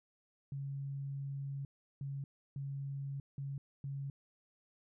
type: tone bursts at uneven times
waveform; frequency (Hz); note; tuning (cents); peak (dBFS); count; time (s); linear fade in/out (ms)
sine; 138.59; C#3; 0; -38; 5; 0.52-1.65 / 2.01-2.24 / 2.56-3.2 / 3.38-3.58 / 3.84-4.1; 2
effects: none